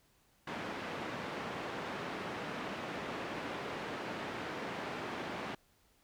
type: band-pass noise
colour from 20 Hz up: pink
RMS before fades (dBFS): -41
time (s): 0.47-5.55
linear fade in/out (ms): 5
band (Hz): 210 to 2400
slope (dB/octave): 12
effects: pink hiss -70 dBFS RMS until 6.03 s